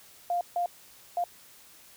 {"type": "tone bursts at uneven times", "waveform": "sine", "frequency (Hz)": 701, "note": "F5", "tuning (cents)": 6, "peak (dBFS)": -25, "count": 3, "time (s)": [[0.3, 0.41], [0.56, 0.66], [1.17, 1.24]], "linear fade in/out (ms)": 2, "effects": ["white hiss -54 dBFS RMS until 1.96 s"]}